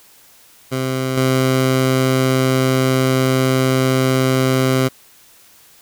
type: tone with level steps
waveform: 15% pulse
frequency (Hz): 130.81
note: C3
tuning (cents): 0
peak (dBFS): -12 / -7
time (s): 0.71-4.89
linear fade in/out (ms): 20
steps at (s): 1.17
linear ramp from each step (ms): 2
effects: white hiss -48 dBFS RMS until 5.81 s